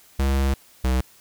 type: tone pair in turn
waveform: square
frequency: 67.8 / 64.09 Hz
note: C#2 / C2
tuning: -38 / -35 cents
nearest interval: minor second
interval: 97 cents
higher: first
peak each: -19 dBFS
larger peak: neither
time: 0.19-0.54 / 0.84-1.01 s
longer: first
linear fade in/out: 5 ms
effects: white hiss -53 dBFS RMS until 1.2 s